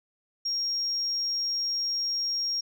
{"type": "tone", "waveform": "sine", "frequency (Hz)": 5580, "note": "F8", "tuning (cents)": -2, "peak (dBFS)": -25, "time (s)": [0.45, 2.61], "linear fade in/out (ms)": 10, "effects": ["tanh soft clip ceiling -22 dBFS"]}